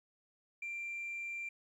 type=tone; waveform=sine; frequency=2366 Hz; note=D7; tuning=12 cents sharp; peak=-37 dBFS; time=0.62-1.49 s; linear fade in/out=5 ms; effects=tanh soft clip ceiling -36 dBFS + 12-bit